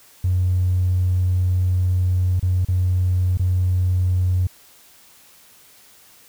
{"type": "tone with dropouts", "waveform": "triangle", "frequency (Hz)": 91, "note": "F#2", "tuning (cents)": -28, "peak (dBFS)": -12, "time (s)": [0.24, 4.47], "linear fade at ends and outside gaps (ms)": 5, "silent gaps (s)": [[2.397, 2.427], [2.649, 2.685], [3.374, 3.395]], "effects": ["tanh soft clip ceiling -13 dBFS", "white hiss -50 dBFS RMS until 6.28 s"]}